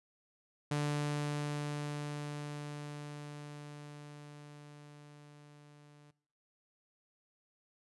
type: tone with level ramp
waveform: sawtooth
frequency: 147 Hz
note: D3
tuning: 2 cents sharp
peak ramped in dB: -27 to -54 dBFS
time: 0.71-6.11 s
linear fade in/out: 5 ms
effects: noise-tail reverb RT60 0.6 s tail -21 dB re dry + resampled to 24000 Hz